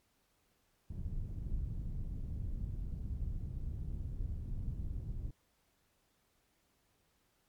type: low-pass noise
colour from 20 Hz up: pink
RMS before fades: -39 dBFS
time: 0.9-5.31 s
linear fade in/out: 5 ms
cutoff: 110 Hz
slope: 12 dB/octave
effects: pink hiss -75 dBFS RMS until 7.48 s + MP3 96 kbps